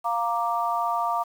sine chord, Bb major, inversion second, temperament equal, 698.5 / 932.3 / 1174.7 Hz, F5 / Bb5 / D6, 0 / 0 / 0 cents, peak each -27 dBFS, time 0.04-1.24 s, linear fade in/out 20 ms, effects 8-bit

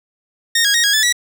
15% pulse tone with pitch steps, 1847 / 1645 / 1872 / 1647 / 1738 / 1936 Hz, A#6 / G#6 / A#6 / G#6 / A6 / B6, -16 / -17 / +7 / -15 / -22 / -35 cents, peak -6 dBFS, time 0.55-1.126 s, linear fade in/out 5 ms, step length 96 ms, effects none

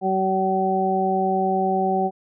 harmonic tone, 190 Hz, F#3, 46 cents sharp, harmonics 1 / 2 / 3 / 4, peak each -25 / -24 / -29 / -21 dBFS, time 0.01-2.11 s, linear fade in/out 50 ms, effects none

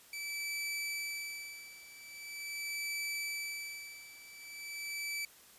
sawtooth tone with tremolo, 2312 Hz, D7, 28 cents flat, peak -32 dBFS, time 0.13-5.25 s, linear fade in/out 2 ms, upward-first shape sine, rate 0.43 Hz, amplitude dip 85%, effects white hiss -59 dBFS RMS until 5.58 s + resampled to 32000 Hz

